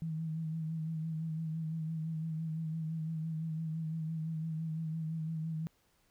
sine tone with vibrato, 160 Hz, D#3, 49 cents sharp, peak -34 dBFS, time 0.02-5.67 s, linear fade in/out 0 ms, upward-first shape sine, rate 5.9 Hz, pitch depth 37 cents each way, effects pink hiss -72 dBFS RMS until 6.1 s

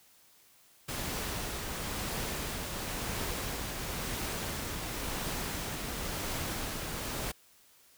pink noise with tremolo, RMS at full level -35 dBFS, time 0.88-7.32 s, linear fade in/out 10 ms, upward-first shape triangle, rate 0.96 Hz, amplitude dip 30%, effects white hiss -62 dBFS RMS until 7.97 s

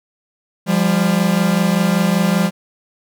45% pulse tone pair together, 174 / 199.17 Hz, F3 / G3, -6 / +28 cents, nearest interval major second, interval 234 cents, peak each -16 dBFS, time 0.66-2.51 s, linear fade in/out 50 ms, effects none

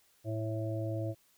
harmonic tone, 110 Hz, A2, in tune, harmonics 1 / 3 / 5 / 6, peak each -34 / -39 / -41 / -42 dBFS, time 0.24-1.15 s, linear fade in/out 50 ms, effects white hiss -68 dBFS RMS until 1.37 s

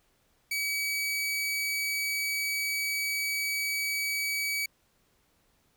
sawtooth tone, 2278 Hz, C#7, 47 cents sharp, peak -25 dBFS, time 0.51-4.66 s, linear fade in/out 5 ms, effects pink hiss -69 dBFS RMS until 5.76 s

